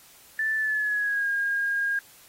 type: tone with pitch glide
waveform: sine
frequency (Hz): 1760 to 1623.3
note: A6 to G#6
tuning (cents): 0 to -40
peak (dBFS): -23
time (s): 0.39-1.99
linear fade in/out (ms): 2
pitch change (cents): -140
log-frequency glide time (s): 0.56-1.28
effects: white hiss -53 dBFS RMS until 2.28 s + AAC 48 kbps